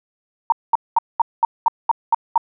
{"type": "tone bursts", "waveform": "sine", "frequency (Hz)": 923, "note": "A#5", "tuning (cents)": -17, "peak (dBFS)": -10, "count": 9, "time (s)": [0.5, 2.378], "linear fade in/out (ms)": 2, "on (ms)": 22, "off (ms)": 210, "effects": []}